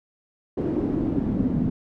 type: noise with band-pass filter sweep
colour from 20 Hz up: brown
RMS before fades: -24 dBFS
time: 0.57-1.7 s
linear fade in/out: 10 ms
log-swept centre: 350 to 220 Hz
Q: 3.4
effects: none